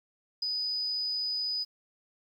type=tone with ADSR envelope; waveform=sine; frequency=4978 Hz; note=D#8; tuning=in tune; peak=-26 dBFS; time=0.42-1.65 s; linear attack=7 ms; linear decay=10 ms; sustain=-3 dB; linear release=27 ms; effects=10-bit